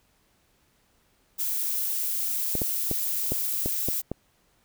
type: noise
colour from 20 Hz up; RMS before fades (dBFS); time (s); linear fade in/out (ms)
violet; -28; 1.38-4.02; 20
type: clicks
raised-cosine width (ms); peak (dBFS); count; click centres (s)
2; -15; 7; 2.553 / 2.618 / 2.913 / 3.32 / 3.66 / 3.886 / 4.116
effects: pink hiss -66 dBFS RMS until 4.64 s